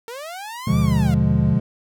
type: linear two-way sweep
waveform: sawtooth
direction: up then down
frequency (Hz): 447.3 to 1200 to 674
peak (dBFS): -27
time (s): 0.08-1.14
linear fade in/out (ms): 0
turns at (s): 0.8
type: chord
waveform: triangle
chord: B diminished seventh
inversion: none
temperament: equal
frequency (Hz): 123.47 / 146.83 / 174.61 / 207.7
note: B2 / D3 / F3 / Ab3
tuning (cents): 0 / 0 / 0 / 0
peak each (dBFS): -19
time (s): 0.67-1.6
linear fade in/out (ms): 5
type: tone with pitch glide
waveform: sine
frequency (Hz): 75.9 to 78.4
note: D#2 to D#2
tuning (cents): -42 to +14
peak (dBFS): -23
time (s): 0.72-1.54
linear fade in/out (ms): 5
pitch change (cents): +56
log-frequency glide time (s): 1.03-1.1
effects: none